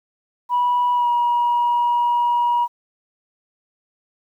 sine tone with pitch glide, 977 to 959.1 Hz, B5 to A#5, -19 to +49 cents, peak -14 dBFS, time 0.49-2.68 s, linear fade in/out 50 ms, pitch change -32 cents, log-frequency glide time 0.94-1.08 s, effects tanh soft clip ceiling -12 dBFS + 9-bit

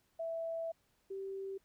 sine tone pair in turn, 659.3 / 388.4 Hz, E5 / G4, 0 / -16 cents, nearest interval major sixth, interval 916 cents, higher first, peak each -36 / -39 dBFS, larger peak first, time 0.19-0.72 / 1.1-1.58 s, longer first, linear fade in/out 10 ms, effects pink hiss -75 dBFS RMS until 1.64 s

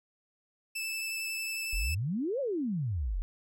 sawtooth tone with vibrato, 2633 Hz, E7, 3 cents flat, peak -30 dBFS, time 0.75-1.95 s, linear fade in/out 10 ms, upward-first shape sine, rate 11 Hz, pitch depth 10 cents each way
sine exponential two-way sweep, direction up then down, 37 to 582 to 37 Hz, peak -29 dBFS, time 1.73-3.22 s, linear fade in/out 0 ms, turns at 2.4 s
effects none

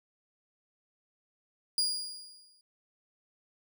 35% pulse tone with exponential decay, 4855 Hz, D#8, 43 cents flat, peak -23 dBFS, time 1.78-2.61 s, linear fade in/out 1 ms, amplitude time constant 180 ms, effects none

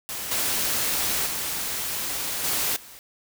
white noise with level steps, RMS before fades -32 / -25 / -29 / -25 / -45 dBFS, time 0.09-2.99 s, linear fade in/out 0 ms, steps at 0.31 / 1.26 / 2.44 / 2.76 s, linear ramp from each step 5 ms, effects none

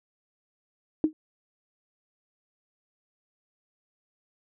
sine tone with exponential decay, 311.1 Hz, D#4, in tune, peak -15 dBFS, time 1.04-1.13 s, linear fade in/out 1 ms, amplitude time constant 19 ms, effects none

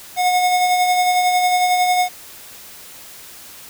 square tone with tremolo, 726 Hz, F#5, 33 cents flat, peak -13 dBFS, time 0.16-2.09 s, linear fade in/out 50 ms, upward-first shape sine, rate 11 Hz, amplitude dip 35%, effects white hiss -39 dBFS RMS until 3.69 s

